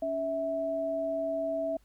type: tone pair together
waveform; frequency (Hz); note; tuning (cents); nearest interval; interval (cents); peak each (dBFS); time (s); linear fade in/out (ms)
sine; 281.6 / 654; C#4 / E5; +27 / -14; octave + minor third; 1459; -37 / -29; 0.02-1.77; 5
effects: added 50 Hz sine -61 dBFS peak until 1.84 s + pink hiss -69 dBFS RMS until 1.84 s